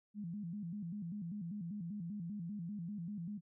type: tone with vibrato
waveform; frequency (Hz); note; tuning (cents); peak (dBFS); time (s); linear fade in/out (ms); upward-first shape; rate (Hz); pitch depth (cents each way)
sine; 187.2; F#3; +20; -40; 0.14-3.41; 50; square; 5.1; 180
effects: none